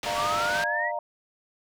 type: low-pass noise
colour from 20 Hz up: white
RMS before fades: -33 dBFS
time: 0.03-0.64 s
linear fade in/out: 2 ms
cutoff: 3800 Hz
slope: 12 dB/octave
type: chord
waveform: sine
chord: Bb major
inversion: first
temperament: equal with one note detuned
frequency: 600 / 698.5 / 932.3 Hz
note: D5 / F5 / Bb5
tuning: +37 / 0 / 0 cents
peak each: -32 dBFS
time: 0.06-0.99 s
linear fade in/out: 2 ms
type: exponential sweep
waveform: sine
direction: up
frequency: 1108.7 to 2000 Hz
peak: -26 dBFS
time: 0.14-0.92 s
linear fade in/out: 50 ms
effects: none